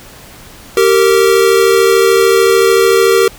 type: tone pair together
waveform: square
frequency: 388.3 / 461.8 Hz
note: G4 / A#4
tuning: -16 / -16 cents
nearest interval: minor third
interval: 300 cents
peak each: -10 dBFS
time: 0.77-3.28 s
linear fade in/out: 2 ms
effects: pink hiss -36 dBFS RMS until 3.38 s